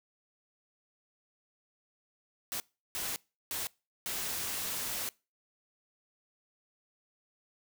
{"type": "noise bursts at uneven times", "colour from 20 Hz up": "white", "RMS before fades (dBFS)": -36, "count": 4, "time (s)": [[2.52, 2.6], [2.95, 3.16], [3.51, 3.67], [4.06, 5.09]], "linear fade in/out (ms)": 0, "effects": ["noise-tail reverb RT60 0.3 s tail -24 dB re dry"]}